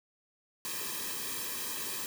white noise with comb filter, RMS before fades -37 dBFS, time 0.65-2.06 s, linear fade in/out 0 ms, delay 1.4 ms, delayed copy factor -0.85, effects none

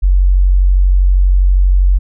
sine tone, 46.25 Hz, F#1, in tune, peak -6 dBFS, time 0.02-1.99 s, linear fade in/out 20 ms, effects none

